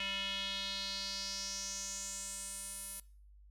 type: tone with band-pass filter sweep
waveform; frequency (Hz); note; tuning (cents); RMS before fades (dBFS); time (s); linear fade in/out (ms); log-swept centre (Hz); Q
square; 196; G3; 0; -41; 0-3; 2; 2800 to 11000; 4.1
effects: noise-tail reverb RT60 0.5 s tail -22 dB re dry + added 50 Hz sine -56 dBFS peak until 3.5 s